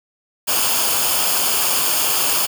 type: noise with comb filter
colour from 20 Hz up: white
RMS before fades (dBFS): -18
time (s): 0.47-2.47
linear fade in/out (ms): 20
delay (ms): 0.51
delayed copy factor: -0.6
effects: none